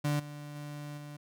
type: tone with level steps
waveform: 35% pulse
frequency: 146.9 Hz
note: D3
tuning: 1 cent sharp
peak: -26 / -40 / -38 / -41 dBFS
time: 0.04-1.17 s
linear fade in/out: 10 ms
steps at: 0.19 / 0.55 / 0.97 s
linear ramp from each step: 10 ms
effects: none